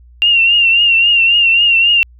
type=tone with vibrato; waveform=sine; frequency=2771 Hz; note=F7; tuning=14 cents flat; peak=-7 dBFS; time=0.22-2.03 s; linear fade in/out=0 ms; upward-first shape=triangle; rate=3.7 Hz; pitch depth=66 cents each way; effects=added 60 Hz sine -39 dBFS peak until 2.19 s